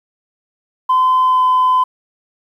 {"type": "tone with pitch glide", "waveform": "sine", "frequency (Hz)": [1025, 1017.3], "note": ["C6", "C6"], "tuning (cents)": [-36, -49], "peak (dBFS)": -8, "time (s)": [0.89, 1.84], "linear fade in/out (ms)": 10, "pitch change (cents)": -13, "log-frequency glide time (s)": [1.23, 1.43], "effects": ["tanh soft clip ceiling -7 dBFS", "8-bit"]}